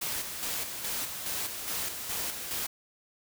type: noise with tremolo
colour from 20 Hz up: white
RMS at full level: -33 dBFS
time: 0.01-2.67 s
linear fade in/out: 10 ms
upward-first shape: square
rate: 2.4 Hz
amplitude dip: 45%
effects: none